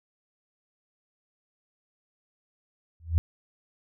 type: tone with exponential growth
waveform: sine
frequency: 82.4 Hz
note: E2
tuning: in tune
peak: -15 dBFS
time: 3-3.18 s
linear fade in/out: 0 ms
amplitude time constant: 39 ms
effects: none